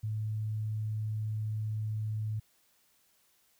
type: tone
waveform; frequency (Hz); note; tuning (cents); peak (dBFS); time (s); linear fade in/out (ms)
sine; 108.1; A2; -30; -31; 0.03-2.4; 10
effects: white hiss -69 dBFS RMS until 3.59 s